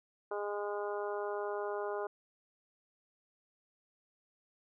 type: harmonic tone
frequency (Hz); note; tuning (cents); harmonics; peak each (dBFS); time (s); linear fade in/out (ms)
205.4; G#3; -19; 2 / 3 / 4 / 5 / 6 / 7; -37 / -41 / -43 / -45 / -47 / -48; 0.31-2.07; 5
effects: none